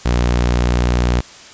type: tone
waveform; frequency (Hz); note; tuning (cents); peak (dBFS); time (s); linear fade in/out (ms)
sawtooth; 60.2; B1; -44; -9; 0.05-1.21; 10
effects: white hiss -39 dBFS RMS until 1.53 s + resampled to 16000 Hz